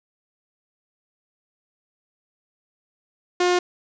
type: tone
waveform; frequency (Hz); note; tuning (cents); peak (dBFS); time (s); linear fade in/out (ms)
sawtooth; 357.3; F4; +40; -13; 3.4-3.59; 5
effects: resampled to 16000 Hz + 8-bit